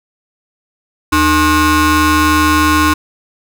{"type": "ring-modulated tone", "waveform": "30% pulse", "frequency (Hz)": 383.2, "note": "G4", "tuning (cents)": -39, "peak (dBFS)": -3, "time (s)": [1.12, 2.94], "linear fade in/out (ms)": 10, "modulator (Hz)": 687, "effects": []}